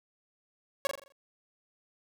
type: tone with echo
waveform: sawtooth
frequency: 554.4 Hz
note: C#5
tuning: in tune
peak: -22 dBFS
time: 0.85-0.87 s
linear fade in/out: 0 ms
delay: 42 ms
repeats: 6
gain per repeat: -6 dB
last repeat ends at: 1.122 s
effects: none